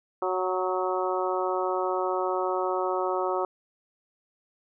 harmonic tone with a mistuned harmonic, 185 Hz, F#3, in tune, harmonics 2 / 3 / 4 / 5 / 6 / 7, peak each -29 / -31 / -32 / -33 / -34 / -34 dBFS, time 0.22-3.45 s, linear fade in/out 2 ms, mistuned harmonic 7, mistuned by -15 cents, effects none

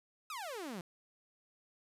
sawtooth exponential sweep, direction down, 1318.5 to 164.5 Hz, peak -37 dBFS, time 0.3-0.81 s, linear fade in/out 2 ms, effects resampled to 32000 Hz + 11-bit

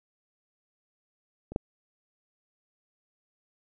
clicks, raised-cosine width 2 ms, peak -26 / -13 dBFS, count 2, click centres 1.52 / 1.561 s, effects none

